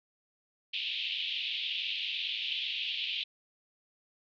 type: band-pass noise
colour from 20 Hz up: white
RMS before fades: -35 dBFS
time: 0.73-3.24 s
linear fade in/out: 10 ms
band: 2600 to 3600 Hz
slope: 48 dB/octave
effects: none